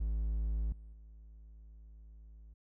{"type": "tone with level steps", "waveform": "triangle", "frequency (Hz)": 53.9, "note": "A1", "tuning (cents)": -35, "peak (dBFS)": [-29, -46, -49], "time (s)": [0, 2.54], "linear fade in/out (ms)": 10, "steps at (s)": [0.72, 0.93], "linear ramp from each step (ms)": 2, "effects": []}